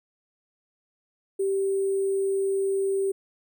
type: tone with sample-and-hold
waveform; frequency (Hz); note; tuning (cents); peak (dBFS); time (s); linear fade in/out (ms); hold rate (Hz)
sine; 390; G4; -9; -22; 1.39-3.12; 10; 8820
effects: none